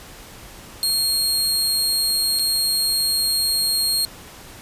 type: tone with dropouts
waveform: sawtooth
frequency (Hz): 4249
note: C8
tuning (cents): +26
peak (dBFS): -15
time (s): 0.83-4.05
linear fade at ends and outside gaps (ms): 0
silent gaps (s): 2.389-2.394
effects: pink hiss -41 dBFS RMS until 4.61 s + resampled to 32000 Hz